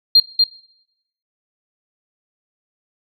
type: tone with echo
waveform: sine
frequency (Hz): 4200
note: C8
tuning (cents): +6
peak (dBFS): -5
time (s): 0.15-0.2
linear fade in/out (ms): 5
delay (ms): 240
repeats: 1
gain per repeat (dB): -4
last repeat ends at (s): 0.44
effects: noise-tail reverb RT60 0.8 s tail -21 dB re dry + tanh soft clip ceiling -2 dBFS